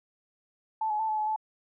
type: tone with pitch steps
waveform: sine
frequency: 878 / 847 / 882 / 862 / 854 / 868 Hz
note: A5 / G#5 / A5 / A5 / G#5 / A5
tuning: -4 / +34 / +4 / -36 / +48 / -24 cents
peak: -26 dBFS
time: 0.81-1.362 s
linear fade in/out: 5 ms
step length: 92 ms
effects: none